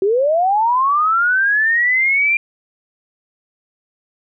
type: linear sweep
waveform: sine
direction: up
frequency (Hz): 370 to 2395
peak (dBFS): -12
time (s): 0.02-2.37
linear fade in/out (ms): 2
effects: none